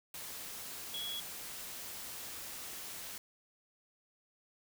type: tone in noise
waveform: sine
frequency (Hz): 3344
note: G#7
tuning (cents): +11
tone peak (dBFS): -38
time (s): 0.94-1.2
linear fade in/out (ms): 2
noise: white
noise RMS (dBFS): -45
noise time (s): 0.14-3.18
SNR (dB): +4
effects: none